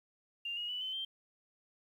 sine tone with pitch steps, 2794 / 2879 / 2967 / 3057 / 3151 Hz, F7 / F#7 / F#7 / G7 / G7, 0 / -48 / +4 / -44 / +8 cents, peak -36 dBFS, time 0.45-1.05 s, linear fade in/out 5 ms, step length 120 ms, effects 11-bit

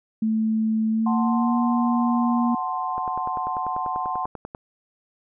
sine tone with pitch glide, 220 to 237.2 Hz, A3 to A#3, 0 to +30 cents, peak -19 dBFS, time 0.22-2.55 s, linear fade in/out 5 ms, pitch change +130 cents, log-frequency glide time 0.9-1.55 s
sine chord, F# diminished, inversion none, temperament equal, 740 / 880 / 1046.5 Hz, F#5 / A5 / C6, 0 / 0 / 0 cents, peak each -28 / -31 / -27 dBFS, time 1.06-4.26 s, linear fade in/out 5 ms
click train, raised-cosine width 1 ms, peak -20 dBFS, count 17, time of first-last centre 2.98-4.549 s, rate 10.2 Hz
effects none

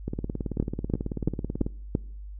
two click trains, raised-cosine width 3 ms, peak -17 / -10 dBFS, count 30 / 5, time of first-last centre 0.08-1.665 / 0.6-1.951 s, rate 18.3 / 2.96 Hz, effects noise-tail reverb RT60 0.7 s tail -25 dB re dry + added 50 Hz sine -37 dBFS peak until 2.39 s

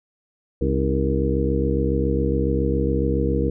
harmonic tone with a mistuned harmonic, 67.2 Hz, C2, 47 cents sharp, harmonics 1 / 2 / 3 / 4 / 5 / 6 / 7, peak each -23 / -26 / -27 / -28 / -27 / -29 / -25 dBFS, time 0.61-3.5 s, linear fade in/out 5 ms, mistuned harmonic 5, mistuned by -77 cents, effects none

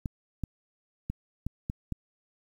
clicks, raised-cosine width 5 ms, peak -19 dBFS, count 6, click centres 0.058 / 0.437 / 1.1 / 1.466 / 1.699 / 1.923 s, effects 9-bit

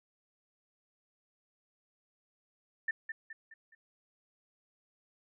sine tone with echo, 1788 Hz, A6, 27 cents sharp, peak -29 dBFS, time 2.88-2.91 s, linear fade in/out 5 ms, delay 210 ms, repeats 4, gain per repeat -7 dB, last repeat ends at 3.75 s, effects none

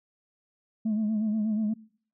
sine tone with vibrato, 215.4 Hz, A3, 37 cents flat, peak -22 dBFS, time 0.85-1.74 s, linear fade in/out 10 ms, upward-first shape sine, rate 8.3 Hz, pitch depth 55 cents each way, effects noise-tail reverb RT60 0.5 s tail -22 dB re dry + tanh soft clip ceiling -22 dBFS

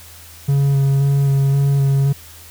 triangle tone with vibrato, 138.59 Hz, C#3, in tune, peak -10 dBFS, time 0.48-2.13 s, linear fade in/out 10 ms, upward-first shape square, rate 1.9 Hz, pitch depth 13 cents each way, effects added 83 Hz sine -43 dBFS peak until 2.5 s + white hiss -41 dBFS RMS until 2.5 s

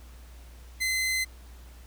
sawtooth tone, 2053 Hz, C7, 33 cents flat, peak -22 dBFS, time 0.8-1.25 s, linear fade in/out 20 ms, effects added 60 Hz sine -45 dBFS peak until 1.86 s + pink hiss -56 dBFS RMS until 1.86 s

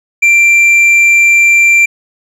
triangle tone with tanh clipping, 2360 Hz, D7, 8 cents sharp, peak -5 dBFS, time 0.22-1.86 s, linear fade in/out 10 ms, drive 9 dB, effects none

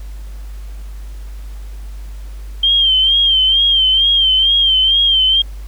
sine tone with vibrato, 3161 Hz, G7, 14 cents sharp, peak -9 dBFS, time 2.63-5.42 s, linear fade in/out 5 ms, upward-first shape sine, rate 2.2 Hz, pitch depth 63 cents each way, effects added 50 Hz sine -26 dBFS peak until 5.67 s + pink hiss -46 dBFS RMS until 5.67 s

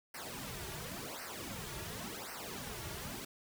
pink noise with flanger, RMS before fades -44 dBFS, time 0.14-3.25 s, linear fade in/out 5 ms, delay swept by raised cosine 0.28 to 3.98 ms, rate 0.92 Hz, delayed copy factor -0.95, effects none

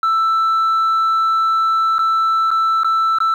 sine tone with dropouts, 1325 Hz, E6, 9 cents sharp, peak -10 dBFS, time 0.03-3.34 s, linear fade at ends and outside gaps 2 ms, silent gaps 1.983-1.991 / 2.506-2.513 / 2.834-2.845 / 3.186-3.203 s, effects tanh soft clip ceiling -12 dBFS + 8-bit

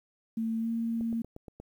sine tone with pitch glide, 225.3 to 229.4 Hz, A3 to A#3, +41 to -28 cents, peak -28 dBFS, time 0.37-1.22 s, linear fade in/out 5 ms, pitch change +31 cents, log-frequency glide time 0.6-0.69 s
click train, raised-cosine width 2 ms, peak -30 dBFS, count 6, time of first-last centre 1.01-1.6 s, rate 8.47 Hz
effects 10-bit

